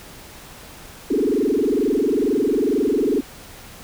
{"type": "tone with frequency modulation", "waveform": "sine", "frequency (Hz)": 349.2, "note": "F4", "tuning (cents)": 0, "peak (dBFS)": -16, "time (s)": [1.1, 3.21], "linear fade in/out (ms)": 10, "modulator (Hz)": 22.2, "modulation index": 4.3, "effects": ["pink hiss -41 dBFS RMS until 3.83 s"]}